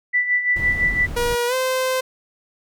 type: tone with tremolo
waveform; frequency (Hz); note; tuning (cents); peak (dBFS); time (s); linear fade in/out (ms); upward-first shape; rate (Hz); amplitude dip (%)
sine; 1975.5; B6; 0; -14; 0.13-1.07; 20; sine; 5.9; 65
type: noise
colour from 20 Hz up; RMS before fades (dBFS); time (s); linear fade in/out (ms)
brown; -28; 0.56-1.35; 2
type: tone with pitch glide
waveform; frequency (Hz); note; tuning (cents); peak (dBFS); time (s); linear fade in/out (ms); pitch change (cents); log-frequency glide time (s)
sawtooth; 479.7 to 517.1; A#4 to C5; +50 to -20; -15; 1.16-2.01; 10; +130; 1.47-1.54
effects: none